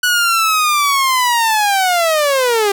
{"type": "linear sweep", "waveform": "sawtooth", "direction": "down", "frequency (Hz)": [1480, 392], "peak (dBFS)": -8, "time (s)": [0.03, 2.72], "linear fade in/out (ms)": 5, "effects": []}